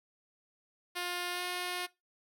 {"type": "tone with pitch glide", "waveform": "5% pulse", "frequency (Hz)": [354.6, 358.3], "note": ["F4", "F4"], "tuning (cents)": [26, 44], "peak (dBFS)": -23, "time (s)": [0.95, 1.87], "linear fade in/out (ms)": 20, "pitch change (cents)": 18, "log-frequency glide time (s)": [1.31, 1.43], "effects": ["noise-tail reverb RT60 0.2 s tail -19 dB re dry"]}